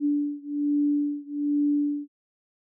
sine beating tone pair, 290.5 / 291.7 Hz, D4 / D4, -19 / -12 cents, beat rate 1.2 Hz, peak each -25 / -26 dBFS, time 0-2.08 s, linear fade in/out 50 ms, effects none

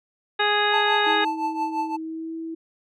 harmonic tone, 415.3 Hz, G#4, in tune, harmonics 1 / 2 / 3 / 4 / 5 / 6 / 7 / 9, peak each -26 / -24 / -28 / -24 / -32 / -32 / -31 / -27 dBFS, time 0.39-1.25 s, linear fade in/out 10 ms
triangle tone with tremolo, 880 Hz, A5, in tune, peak -19 dBFS, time 0.72-1.97 s, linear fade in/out 20 ms, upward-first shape triangle, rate 5.8 Hz, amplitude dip 85%
sine tone with pitch glide, 320 to 326.2 Hz, D#4 to E4, +49 to -18 cents, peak -29 dBFS, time 1.06-2.55 s, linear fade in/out 10 ms, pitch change +33 cents, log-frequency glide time 2.02-2.35 s
effects none

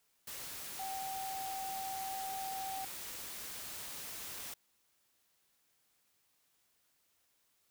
sine tone in noise, 770 Hz, G5, 31 cents flat, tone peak -39 dBFS, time 0.79-2.85 s, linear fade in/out 5 ms, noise white, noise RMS -45 dBFS, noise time 0.27-4.54 s, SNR +3 dB, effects white hiss -75 dBFS RMS until 7.7 s

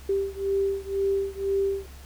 sine beating tone pair, 392 / 394 Hz, G4 / G4, 0 / +9 cents, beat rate 2 Hz, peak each -26 / -27 dBFS, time 0.09-1.86 s, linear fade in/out 5 ms, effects added 68 Hz sine -42 dBFS peak until 2.05 s + pink hiss -50 dBFS RMS until 2.05 s

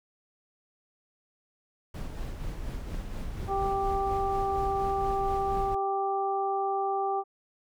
brown noise with tremolo, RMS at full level -34 dBFS, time 1.94-5.75 s, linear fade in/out 5 ms, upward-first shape sine, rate 4.2 Hz, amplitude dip 35%
harmonic tone, 392 Hz, G4, in tune, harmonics 1 / 2 / 3, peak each -31 / -28 / -35 dBFS, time 3.47-7.24 s, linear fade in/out 50 ms
effects none

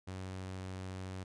sawtooth tone, 93.7 Hz, F#2, 22 cents sharp, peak -37 dBFS, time 0.07-1.24 s, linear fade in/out 10 ms, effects resampled to 22050 Hz

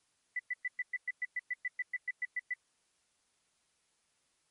sine tone bursts, 1988 Hz, B6, 11 cents sharp, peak -31 dBFS, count 16, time 0.36-2.538 s, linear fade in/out 5 ms, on 33 ms, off 110 ms, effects white hiss -75 dBFS RMS until 4.5 s + MP3 48 kbps

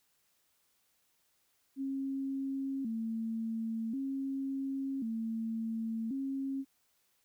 sine tone with vibrato, 246.9 Hz, B3, in tune, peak -33 dBFS, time 1.76-6.65 s, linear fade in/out 50 ms, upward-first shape square, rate 0.46 Hz, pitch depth 160 cents each way, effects white hiss -74 dBFS RMS until 7.24 s

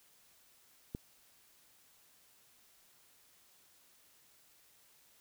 click, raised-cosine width 3 ms, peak -26 dBFS, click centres 0.949 s, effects white hiss -66 dBFS RMS until 5.2 s

